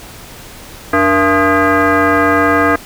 sine tone with frequency modulation, 472.4 Hz, A#4, 23 cents sharp, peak -8 dBFS, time 0.93-2.76 s, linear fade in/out 5 ms, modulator 383 Hz, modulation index 3.5, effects pink hiss -34 dBFS RMS until 2.85 s

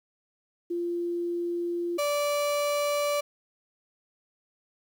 sine / 35% pulse tone pair in turn, 345.9 / 581.7 Hz, F4 / D5, -17 / -17 cents, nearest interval major sixth, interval 900 cents, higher second, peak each -27 / -23 dBFS, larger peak second, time 0.7-1.98 / 1.98-3.21 s, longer first, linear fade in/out 10 ms, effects 10-bit

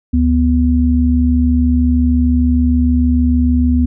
sine tone pair together, 73.4 / 246.9 Hz, D2 / B3, 0 / 0 cents, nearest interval octave + major sixth, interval 2100 cents, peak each -12 dBFS, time 0.13-3.86 s, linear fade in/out 10 ms, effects none

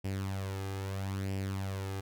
sawtooth tone with flanger, 96.9 Hz, G2, 20 cents flat, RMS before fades -36 dBFS, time 0.04-2.01 s, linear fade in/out 10 ms, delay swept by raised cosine 0.38 to 2.48 ms, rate 0.77 Hz, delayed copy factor +0.6, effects none

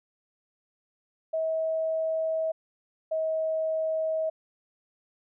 sine tone pair in turn, 642 / 637.2 Hz, E5 / D#5, -46 / +41 cents, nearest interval unison, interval 13 cents, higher first, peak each -25 dBFS, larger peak neither, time 1.33-2.52 / 3.11-4.3 s, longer neither, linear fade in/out 10 ms, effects none

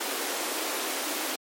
pink high-pass noise, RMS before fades -31 dBFS, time 0-1.36 s, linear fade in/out 10 ms, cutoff 270 Hz, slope 48 dB/octave, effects MP3 64 kbps

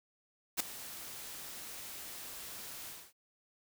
white noise with ADSR envelope, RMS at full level -29 dBFS, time 0.57-3.13 s, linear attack 31 ms, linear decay 5 ms, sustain -17 dB, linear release 250 ms, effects none

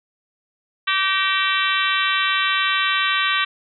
harmonic tone with a mistuned harmonic, 386.4 Hz, G4, 25 cents flat, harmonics 3 / 4 / 5 / 6 / 7 / 8 / 9 / 10, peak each -23 / -24 / -25 / -26 / -26 / -27 / -28 / -28 dBFS, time 0.87-3.45 s, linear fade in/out 10 ms, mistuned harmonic 5, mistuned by -41 cents, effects none

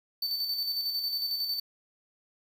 square tone with tremolo, 4538 Hz, C#8, 40 cents sharp, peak -28 dBFS, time 0.22-1.6 s, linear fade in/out 5 ms, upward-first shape square, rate 11 Hz, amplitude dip 40%, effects 9-bit

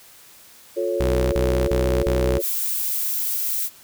sine chord, F augmented, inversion none, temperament equal with one note detuned, 354.1 / 440 / 554.4 Hz, F4 / A4 / C#5, +24 / 0 / 0 cents, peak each -25 / -26 / -24 dBFS, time 0.76-2.42 s, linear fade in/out 20 ms
sawtooth tone bursts, 63.4 Hz, B1, 46 cents sharp, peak -16 dBFS, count 4, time 1-2.382 s, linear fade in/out 0 ms, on 320 ms, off 34 ms
violet noise, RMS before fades -24 dBFS, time 2.39-3.7 s, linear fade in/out 50 ms
effects white hiss -48 dBFS RMS until 3.83 s

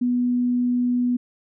sine tone, 245.7 Hz, B3, 9 cents flat, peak -18 dBFS, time 0.01-1.17 s, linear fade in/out 10 ms, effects none

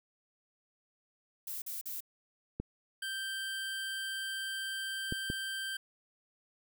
violet noise bursts, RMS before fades -40 dBFS, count 3, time 1.47-2.006 s, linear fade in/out 5 ms, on 150 ms, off 43 ms
clicks, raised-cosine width 3 ms, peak -22 dBFS, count 3, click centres 2.6 / 5.124 / 5.301 s
25% pulse tone, 1568 Hz, G6, in tune, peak -32 dBFS, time 3.02-5.77 s, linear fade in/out 5 ms
effects none

